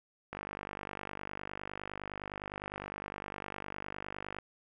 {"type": "click train", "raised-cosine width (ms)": 0.5, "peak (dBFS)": -24, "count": 203, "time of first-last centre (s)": [0.33, 4.386], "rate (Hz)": 49.8, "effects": []}